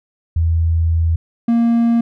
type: tone pair in turn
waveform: sine / triangle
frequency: 82.4 / 233.1 Hz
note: E2 / A#3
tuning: 0 / 0 cents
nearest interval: octave + tritone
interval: 1800 cents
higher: second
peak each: -12 / -9 dBFS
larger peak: second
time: 0.36-1.16 / 1.48-2.01 s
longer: first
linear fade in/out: 5 ms
effects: none